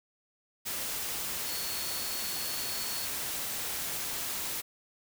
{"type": "tone in noise", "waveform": "sine", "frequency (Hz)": 4392, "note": "C#8", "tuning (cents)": -17, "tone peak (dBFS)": -40, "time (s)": [1.46, 3.07], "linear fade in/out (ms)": 20, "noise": "white", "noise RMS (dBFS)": -35, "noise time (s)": [0.65, 4.62], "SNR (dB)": -8, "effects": []}